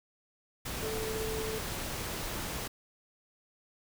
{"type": "tone in noise", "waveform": "sine", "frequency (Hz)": 438.9, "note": "A4", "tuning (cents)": -4, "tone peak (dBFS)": -35, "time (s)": [0.82, 1.59], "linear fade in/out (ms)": 10, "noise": "pink", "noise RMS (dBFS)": -37, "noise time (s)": [0.65, 2.68], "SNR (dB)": -1, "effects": []}